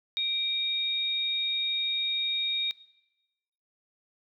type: tone pair together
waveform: sine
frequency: 2349 / 3729 Hz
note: D7 / A#7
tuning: 0 / 0 cents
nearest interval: minor sixth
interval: 800 cents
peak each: -37 / -26 dBFS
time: 0.17-2.71 s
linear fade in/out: 0 ms
effects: noise-tail reverb RT60 1.0 s tail -20 dB re dry